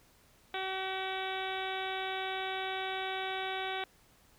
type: harmonic tone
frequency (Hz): 380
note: F#4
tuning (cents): +46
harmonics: 1 / 2 / 3 / 4 / 5 / 6 / 7 / 8 / 9 / 10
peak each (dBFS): -41 / -38 / -46 / -42 / -46 / -43 / -49 / -48 / -45 / -46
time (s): 0.54-3.84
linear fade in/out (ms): 2
effects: pink hiss -64 dBFS RMS until 4.38 s